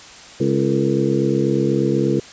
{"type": "harmonic tone with a mistuned harmonic", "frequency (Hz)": 68.3, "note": "C#2", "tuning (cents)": -25, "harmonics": [2, 3, 4, 5, 6, 7], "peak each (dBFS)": [-22, -22, -23, -20, -24, -25], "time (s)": [0.4, 2.2], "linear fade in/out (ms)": 5, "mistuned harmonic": 6, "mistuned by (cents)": 100, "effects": ["white hiss -40 dBFS RMS until 2.32 s", "resampled to 16000 Hz"]}